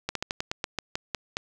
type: slowing click train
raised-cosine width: 0.2 ms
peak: -11 dBFS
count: 11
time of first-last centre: 0.09-1.369 s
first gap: 63 ms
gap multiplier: 1.15
effects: none